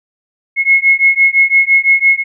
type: beating tone pair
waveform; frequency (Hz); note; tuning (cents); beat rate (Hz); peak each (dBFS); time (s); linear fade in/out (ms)
sine; 2170 / 2175.9; C#7 / C#7; -37 / -33; 5.9; -10; 0.56-2.24; 50
effects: none